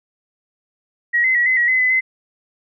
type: tone with pitch steps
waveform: sine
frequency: 1904 / 2049 / 1923 / 2038 / 1912 / 2035 / 2013 / 2049 Hz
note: A#6 / C7 / B6 / C7 / A#6 / C7 / B6 / C7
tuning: +36 / -37 / -47 / -46 / +43 / -49 / +33 / -37 cents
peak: -13 dBFS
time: 1.13-2.01 s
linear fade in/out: 20 ms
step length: 110 ms
effects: none